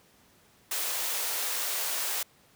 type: high-pass noise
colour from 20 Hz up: white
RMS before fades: -31 dBFS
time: 0.71-2.23 s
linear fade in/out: 5 ms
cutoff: 410 Hz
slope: 24 dB/octave
effects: pink hiss -61 dBFS RMS until 2.55 s + high-pass 80 Hz 12 dB/octave